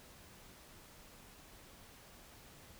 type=silence; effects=pink hiss -58 dBFS RMS until 2.79 s